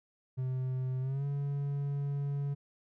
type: tone with pitch glide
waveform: triangle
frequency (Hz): 129.1 to 141.6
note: C3 to C#3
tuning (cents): -23 to +37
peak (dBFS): -29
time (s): 0.37-2.55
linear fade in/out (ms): 20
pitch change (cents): +160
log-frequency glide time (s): 1-1.25
effects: none